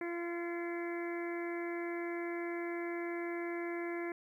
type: harmonic tone with a mistuned harmonic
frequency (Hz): 343.2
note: F4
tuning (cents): -30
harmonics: 1 / 2 / 3 / 4 / 5 / 6 / 7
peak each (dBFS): -37 / -46 / -50 / -52 / -48 / -47 / -53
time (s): 0.01-4.12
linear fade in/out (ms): 2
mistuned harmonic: 7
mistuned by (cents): -86
effects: 12-bit